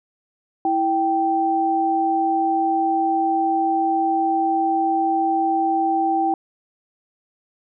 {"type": "tone pair together", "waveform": "sine", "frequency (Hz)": [328.3, 780.8], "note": ["E4", "G5"], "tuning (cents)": [-7, -7], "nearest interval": "octave + minor third", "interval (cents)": 1500, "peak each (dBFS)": [-22, -18], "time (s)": [0.65, 6.34], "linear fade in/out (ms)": 2, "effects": []}